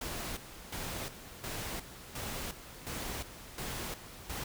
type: noise with tremolo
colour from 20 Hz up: pink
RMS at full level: -39 dBFS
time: 0.01-4.44 s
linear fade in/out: 5 ms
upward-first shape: square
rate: 1.4 Hz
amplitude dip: 70%
effects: none